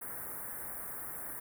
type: band-stop noise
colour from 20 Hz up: white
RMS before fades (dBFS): -42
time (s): 0.01-1.4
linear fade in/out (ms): 10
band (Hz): 1900 to 9400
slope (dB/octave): 48
effects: none